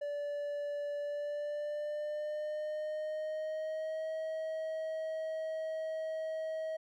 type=tone with pitch glide; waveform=triangle; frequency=580 to 636.2 Hz; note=D5 to D#5; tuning=-22 to +38 cents; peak=-33 dBFS; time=0.01-6.77 s; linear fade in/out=10 ms; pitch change=+160 cents; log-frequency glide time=0.99-4.1 s; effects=none